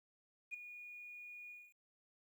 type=tone with ADSR envelope; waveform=sine; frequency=2447 Hz; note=D#7; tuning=29 cents flat; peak=-37 dBFS; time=0.51-1.74 s; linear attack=30 ms; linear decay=8 ms; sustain=-12 dB; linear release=240 ms; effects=tanh soft clip ceiling -37 dBFS + 12-bit